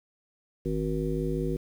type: harmonic tone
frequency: 52.7 Hz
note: G#1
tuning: 26 cents sharp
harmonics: 1 / 3 / 5 / 7 / 9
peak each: -33 / -31 / -34 / -32 / -35 dBFS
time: 0.65-1.57 s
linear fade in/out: 10 ms
effects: 9-bit